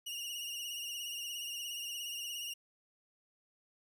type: tone with vibrato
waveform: sawtooth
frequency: 2853 Hz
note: F7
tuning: 36 cents sharp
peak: -36 dBFS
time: 0.06-2.54 s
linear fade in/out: 10 ms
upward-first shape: triangle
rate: 17 Hz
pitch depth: 64 cents each way
effects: none